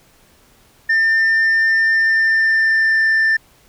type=tone with pitch glide; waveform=sine; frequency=1798 to 1781.5 Hz; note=A6 to A6; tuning=+37 to +21 cents; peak=-9 dBFS; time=0.89-3.37 s; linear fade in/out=10 ms; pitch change=-16 cents; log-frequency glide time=1.93-3.09 s; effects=tanh soft clip ceiling -11 dBFS + pink hiss -52 dBFS RMS until 3.68 s